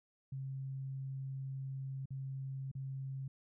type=tone with dropouts; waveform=sine; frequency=134.4 Hz; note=C3; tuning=47 cents sharp; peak=-39 dBFS; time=0.32-3.28 s; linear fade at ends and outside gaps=5 ms; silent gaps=2.057-2.105 / 2.715-2.751 s; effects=none